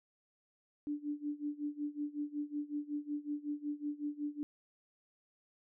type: tone with tremolo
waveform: sine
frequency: 293.7 Hz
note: D4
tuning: in tune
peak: -33 dBFS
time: 0.87-4.43 s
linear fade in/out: 0 ms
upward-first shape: sine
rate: 5.4 Hz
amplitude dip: 90%
effects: none